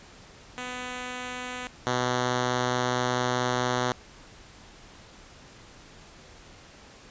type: tone pair in turn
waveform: 5% pulse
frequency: 249.8 / 124.54 Hz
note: B3 / B2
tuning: +20 / +15 cents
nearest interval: octave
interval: 1205 cents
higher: first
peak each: -22 / -13 dBFS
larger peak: second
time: 0.58-1.67 / 1.87-3.92 s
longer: second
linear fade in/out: 0 ms
effects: pink hiss -50 dBFS RMS until 7.1 s + resampled to 16000 Hz